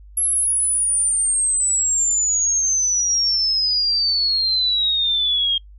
sine exponential sweep, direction down, 11230 to 3222 Hz, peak -16 dBFS, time 0.17-5.58 s, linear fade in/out 5 ms, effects noise-tail reverb RT60 0.1 s tail -23 dB re dry + added 50 Hz sine -40 dBFS peak until 5.78 s

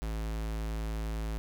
square tone, 54.4 Hz, A1, 19 cents flat, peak -33 dBFS, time 0.02-1.38 s, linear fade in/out 0 ms, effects none

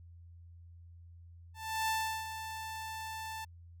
sawtooth tone with ADSR envelope, 884 Hz, A5, 8 cents sharp, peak -26 dBFS, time 1.54-3.45 s, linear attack 340 ms, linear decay 370 ms, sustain -10 dB, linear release 10 ms, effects added 85 Hz sine -51 dBFS peak until 3.8 s

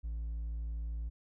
sine tone with hard clipping, 56.4 Hz, A1, 44 cents sharp, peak -36 dBFS, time 0.03-1.1 s, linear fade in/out 20 ms, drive 2 dB, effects none

